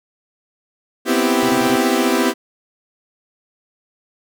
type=chord; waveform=sawtooth; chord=C major seventh; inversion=third; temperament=equal; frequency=246.9 / 261.6 / 329.6 / 392 Hz; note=B3 / C4 / E4 / G4; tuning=0 / 0 / 0 / 0 cents; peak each=-16 dBFS; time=1.05-2.34 s; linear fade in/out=50 ms
type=tone bursts; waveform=15% pulse; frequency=129.2 Hz; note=C3; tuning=21 cents flat; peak=-20 dBFS; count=4; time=1.43-1.761 s; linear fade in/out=0 ms; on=61 ms; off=29 ms
effects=none